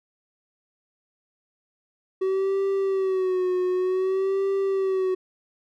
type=tone with vibrato; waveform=triangle; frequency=377.6 Hz; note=F#4; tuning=35 cents sharp; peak=-19 dBFS; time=2.21-5.15 s; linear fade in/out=10 ms; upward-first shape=sine; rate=0.54 Hz; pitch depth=61 cents each way; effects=none